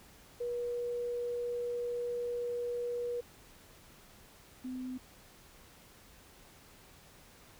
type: tone pair in turn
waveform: sine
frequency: 481.9 / 255.3 Hz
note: B4 / C4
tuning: -43 / -42 cents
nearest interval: major seventh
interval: 1099 cents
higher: first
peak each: -33 / -37 dBFS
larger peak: first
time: 0.4-3.21 / 4.64-4.98 s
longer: first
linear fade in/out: 10 ms
effects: pink hiss -58 dBFS RMS until 7.59 s